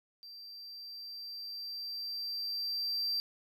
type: tone with level ramp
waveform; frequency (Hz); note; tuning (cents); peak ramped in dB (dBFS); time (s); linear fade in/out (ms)
triangle; 4699; D8; 0; -46 to -29; 0.23-3.2; 0
effects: none